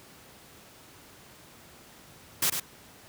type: noise with echo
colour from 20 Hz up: white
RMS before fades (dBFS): -25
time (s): 2.42-2.5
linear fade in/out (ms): 5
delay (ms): 100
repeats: 1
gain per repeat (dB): -6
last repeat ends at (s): 2.6
effects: pink hiss -52 dBFS RMS until 3.08 s + high-pass 80 Hz 12 dB/octave